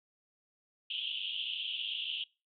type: band-pass noise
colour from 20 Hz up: pink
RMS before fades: -37 dBFS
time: 0.9-2.24 s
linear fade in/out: 5 ms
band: 2800 to 3400 Hz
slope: 96 dB/octave
effects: noise-tail reverb RT60 0.3 s tail -24 dB re dry + MP3 96 kbps